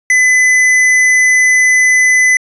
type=tone with hard clipping; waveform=sine; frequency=2011 Hz; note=B6; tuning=31 cents sharp; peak=-8 dBFS; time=0.1-2.37 s; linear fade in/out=2 ms; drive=10 dB; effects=resampled to 24000 Hz